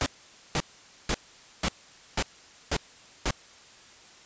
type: noise bursts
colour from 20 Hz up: pink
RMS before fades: -26 dBFS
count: 7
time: 0.01-3.307 s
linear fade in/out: 0 ms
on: 51 ms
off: 490 ms
effects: white hiss -52 dBFS RMS until 4.25 s + resampled to 16000 Hz